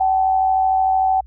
sine tone pair together, 761 / 854.2 Hz, F#5 / G#5, +48 / +48 cents, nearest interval major second, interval 200 cents, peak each -14 / -24 dBFS, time 0-1.21 s, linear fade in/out 10 ms, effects added 60 Hz sine -39 dBFS peak until 1.26 s

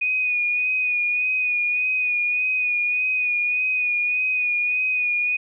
sine tone with vibrato, 2475 Hz, D#7, 10 cents flat, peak -19 dBFS, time 0.01-5.37 s, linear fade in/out 10 ms, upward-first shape sine, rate 1.7 Hz, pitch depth 30 cents each way, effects none

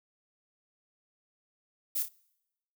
violet noise with echo, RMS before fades -31 dBFS, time 1.95-2.03 s, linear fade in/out 10 ms, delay 29 ms, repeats 2, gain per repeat -7 dB, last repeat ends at 2.088 s, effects noise-tail reverb RT60 0.9 s tail -25 dB re dry

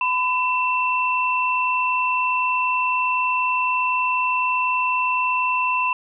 sine tone pair together, 1005.4 / 2684 Hz, B5 / E7, +31 / +31 cents, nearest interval octave + perfect fourth, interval 1700 cents, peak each -20 / -22 dBFS, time 0.01-5.93 s, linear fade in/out 2 ms, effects none

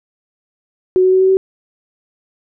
sine tone with pitch steps, 370 / 372.8 / 375.6 / 378.4 / 381.3 Hz, F#4 / F#4 / F#4 / F#4 / G4, 0 / +13 / +26 / +39 / -48 cents, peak -8 dBFS, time 0.96-1.37 s, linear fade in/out 0 ms, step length 82 ms, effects none

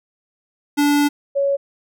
square / sine tone pair in turn, 290 / 557.7 Hz, D4 / C#5, -22 / +10 cents, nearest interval major seventh, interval 1132 cents, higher second, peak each -14 / -15 dBFS, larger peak first, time 0.77-1.09 / 1.35-1.57 s, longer first, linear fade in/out 20 ms, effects none

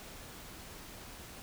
silence, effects pink hiss -49 dBFS RMS until 1.42 s

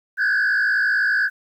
sine tone with frequency modulation, 1592 Hz, G6, 26 cents sharp, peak -14 dBFS, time 0.17-1.3 s, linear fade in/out 50 ms, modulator 55.7 Hz, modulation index 1.8, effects tanh soft clip ceiling -15 dBFS + 9-bit

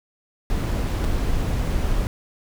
brown noise with dropouts, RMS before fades -22 dBFS, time 0.5-2.07 s, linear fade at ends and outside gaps 0 ms, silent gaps 1.042-1.047 s, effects none

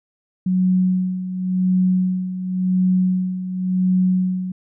sine tone with tremolo, 184.4 Hz, F#3, 6 cents flat, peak -13 dBFS, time 0.46-4.52 s, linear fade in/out 5 ms, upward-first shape sine, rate 0.92 Hz, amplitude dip 70%, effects none

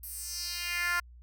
10% pulse tone with high-pass filter sweep, 349.9 Hz, F4, 3 cents sharp, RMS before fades -34 dBFS, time 0.03-1 s, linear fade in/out 5 ms, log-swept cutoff 12000 to 1300 Hz, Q 2.3, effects added 60 Hz sine -49 dBFS peak until 1.22 s

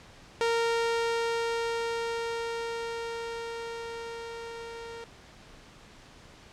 sawtooth tone with level ramp, 462.6 Hz, A#4, 13 cents flat, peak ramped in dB -20 to -36 dBFS, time 0.41-5.04 s, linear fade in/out 0 ms, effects pink hiss -52 dBFS RMS until 6.52 s + low-pass 6000 Hz 12 dB/octave

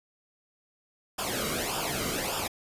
pink noise with flanger, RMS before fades -31 dBFS, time 1.18-2.48 s, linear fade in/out 10 ms, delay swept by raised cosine 0.48 to 1.18 ms, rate 1.7 Hz, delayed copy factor -0.75, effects resampled to 32000 Hz

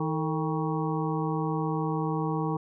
harmonic tone with a mistuned harmonic, 158.8 Hz, D#3, 36 cents sharp, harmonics 1 / 2 / 3 / 5 / 6 / 7, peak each -29 / -32 / -34 / -36 / -37 / -37 dBFS, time 0-2.57 s, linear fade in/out 5 ms, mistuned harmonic 3, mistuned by -85 cents, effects none

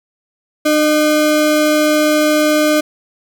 square ring-modulated tone, 455.4 Hz, A#4, 40 cents flat, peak -8 dBFS, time 0.65-2.81 s, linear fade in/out 10 ms, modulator 153 Hz, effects none

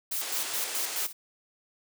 blue noise with tremolo, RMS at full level -31 dBFS, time 0.11-1.13 s, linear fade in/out 10 ms, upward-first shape square, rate 4.7 Hz, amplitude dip 75%
white band-pass noise, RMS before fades -36 dBFS, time 0.21-1.06 s, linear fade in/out 5 ms, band 310 to 9900 Hz, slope 24 dB/octave
effects none

